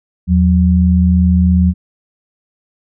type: tone pair together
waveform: sine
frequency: 81.46 / 181.5 Hz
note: E2 / F#3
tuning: -20 / -33 cents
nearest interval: octave + major second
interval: 1387 cents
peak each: -10 dBFS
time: 0.27-1.74 s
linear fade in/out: 50 ms
effects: none